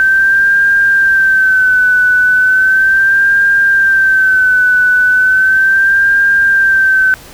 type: tone with vibrato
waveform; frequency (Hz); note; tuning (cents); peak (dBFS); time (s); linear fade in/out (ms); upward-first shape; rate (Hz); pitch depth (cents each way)
sine; 1545; G6; -26; -6; 0-7.14; 0; sine; 0.36; 58
effects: pink hiss -35 dBFS RMS until 7.33 s